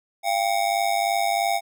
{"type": "ring-modulated tone", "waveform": "square", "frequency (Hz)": 740, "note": "F#5", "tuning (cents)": 0, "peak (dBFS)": -18, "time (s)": [0.23, 1.61], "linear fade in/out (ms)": 50, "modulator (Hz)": 51.5, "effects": []}